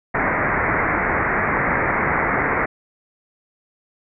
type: low-pass noise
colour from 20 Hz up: white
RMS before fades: -20 dBFS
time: 0.14-2.66 s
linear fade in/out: 10 ms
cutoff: 2200 Hz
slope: 96 dB/octave
effects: none